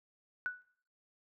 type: tone with exponential decay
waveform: sine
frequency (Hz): 1480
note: F#6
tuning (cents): 0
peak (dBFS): -29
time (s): 0.46-0.62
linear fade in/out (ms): 0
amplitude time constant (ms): 33
effects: noise-tail reverb RT60 0.6 s tail -20 dB re dry